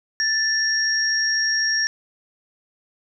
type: tone pair together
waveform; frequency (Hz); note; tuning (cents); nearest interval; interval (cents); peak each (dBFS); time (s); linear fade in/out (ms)
sine; 1760 / 5588; A6 / F8; 0 / 0; octave + minor sixth; 2000; -21; 0.2-1.87; 0
effects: none